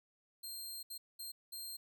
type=tone bursts at uneven times; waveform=15% pulse; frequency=4186 Hz; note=C8; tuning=in tune; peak=-37 dBFS; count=4; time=0.43-0.83 / 0.9-0.98 / 1.19-1.32 / 1.52-1.77 s; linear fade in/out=10 ms; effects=none